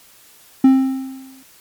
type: tone with exponential decay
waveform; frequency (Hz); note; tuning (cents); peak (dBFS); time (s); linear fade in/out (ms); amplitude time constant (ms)
triangle; 264.7; C4; +20; -3; 0.64-1.43; 5; 170
effects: white hiss -48 dBFS RMS until 1.6 s + MP3 96 kbps